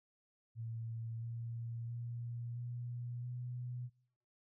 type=tone with pitch steps; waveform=sine; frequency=114.2 / 116.4 / 118.64 / 120.92 / 123.25 Hz; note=A#2 / A#2 / A#2 / B2 / B2; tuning=-35 / -2 / +31 / -36 / -3 cents; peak=-40 dBFS; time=0.55-3.9 s; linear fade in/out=50 ms; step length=670 ms; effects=noise-tail reverb RT60 0.7 s tail -25 dB re dry